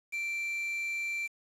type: tone with quantisation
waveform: triangle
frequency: 2349 Hz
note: D7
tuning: in tune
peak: -30 dBFS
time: 0.12-1.28 s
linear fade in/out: 20 ms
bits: 8
effects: low-pass 11000 Hz 12 dB/octave